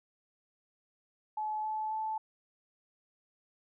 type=tone with pitch steps; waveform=sine; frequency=858 / 865.5 / 873 Hz; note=A5 / A5 / A5; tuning=-44 / -29 / -14 cents; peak=-32 dBFS; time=1.37-2.18 s; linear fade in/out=5 ms; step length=270 ms; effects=none